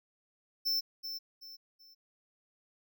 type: tone with echo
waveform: square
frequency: 5330 Hz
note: E8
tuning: 18 cents sharp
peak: -29 dBFS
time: 0.65-0.81 s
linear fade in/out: 20 ms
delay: 380 ms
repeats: 3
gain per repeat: -9 dB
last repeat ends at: 1.95 s
effects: none